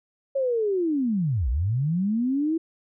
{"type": "linear two-way sweep", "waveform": "sine", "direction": "down then up", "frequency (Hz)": [554.4, 54.6, 332.6], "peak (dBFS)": -21, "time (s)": [0.35, 2.58], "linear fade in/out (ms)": 10, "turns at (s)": 1.49, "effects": []}